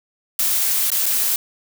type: noise with dropouts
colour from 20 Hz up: blue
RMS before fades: -19 dBFS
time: 0.39-1.36 s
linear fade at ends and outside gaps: 2 ms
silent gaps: 0.903-0.917 / 1.058-1.062 s
effects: none